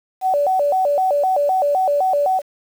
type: tone with vibrato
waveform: sine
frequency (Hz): 659.3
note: E5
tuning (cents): 0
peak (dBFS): -14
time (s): 0.21-2.42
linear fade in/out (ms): 50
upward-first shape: square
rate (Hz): 3.9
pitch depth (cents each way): 230
effects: 7-bit

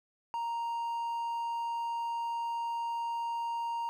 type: tone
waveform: triangle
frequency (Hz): 932.3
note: A#5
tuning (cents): 0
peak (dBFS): -30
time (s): 0.34-3.89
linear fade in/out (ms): 0
effects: none

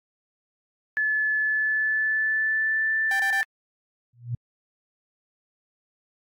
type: tone with pitch glide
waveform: sine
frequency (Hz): 1726 to 1766.3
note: A6 to A6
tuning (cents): -34 to +6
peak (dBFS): -21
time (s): 0.97-3.43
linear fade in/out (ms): 0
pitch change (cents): +40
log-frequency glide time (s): 1.38-2.98
type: tone bursts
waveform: sawtooth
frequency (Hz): 784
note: G5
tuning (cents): 0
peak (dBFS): -25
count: 3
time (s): 3.11-3.413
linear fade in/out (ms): 2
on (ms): 87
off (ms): 21
type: tone with exponential growth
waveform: sine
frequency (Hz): 120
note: B2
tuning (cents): -49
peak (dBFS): -22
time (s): 4.13-4.35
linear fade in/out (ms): 5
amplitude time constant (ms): 47
effects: AAC 64 kbps

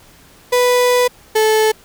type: tone pair in turn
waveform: 35% pulse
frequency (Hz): 493.9 / 435.4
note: B4 / A4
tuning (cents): 0 / -18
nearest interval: major second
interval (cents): 218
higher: first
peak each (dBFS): -9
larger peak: neither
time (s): 0.52-1.08 / 1.35-1.72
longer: first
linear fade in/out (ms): 10
effects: pink hiss -46 dBFS RMS until 1.84 s

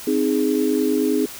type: chord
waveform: sine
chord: Ab major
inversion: first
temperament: equal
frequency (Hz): 261.6 / 311.1 / 415.3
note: C4 / Eb4 / Ab4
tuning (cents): 0 / 0 / 0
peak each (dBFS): -21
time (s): 0.07-1.26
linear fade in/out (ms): 5
effects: white hiss -36 dBFS RMS until 1.39 s

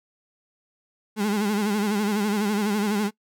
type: tone with vibrato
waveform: 35% pulse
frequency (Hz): 207.7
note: G#3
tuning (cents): 0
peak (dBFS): -20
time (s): 1.16-3.11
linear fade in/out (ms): 50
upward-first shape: sine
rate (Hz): 12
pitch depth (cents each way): 79
effects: noise-tail reverb RT60 0.1 s tail -22 dB re dry

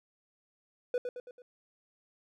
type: tone with echo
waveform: triangle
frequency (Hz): 493.9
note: B4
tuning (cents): 0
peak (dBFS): -25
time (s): 0.94-0.98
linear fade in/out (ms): 2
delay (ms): 110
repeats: 4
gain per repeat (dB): -6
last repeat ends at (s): 1.42
effects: none

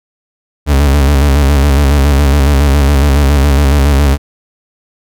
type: tone with vibrato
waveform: 40% pulse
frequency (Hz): 70.4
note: C#2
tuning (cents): +27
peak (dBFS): -5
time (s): 0.66-4.18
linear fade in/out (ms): 50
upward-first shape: square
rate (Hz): 7.2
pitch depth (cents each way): 60
effects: none

